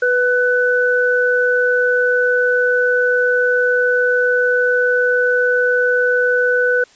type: tone pair together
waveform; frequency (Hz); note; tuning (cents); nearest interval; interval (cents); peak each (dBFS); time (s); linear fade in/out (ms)
sine; 493.9 / 1495.5; B4 / F#6; 0 / +18; octave + perfect fifth; 1918; -15; 0.02-6.84; 5
effects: white hiss -49 dBFS RMS until 6.95 s + resampled to 16000 Hz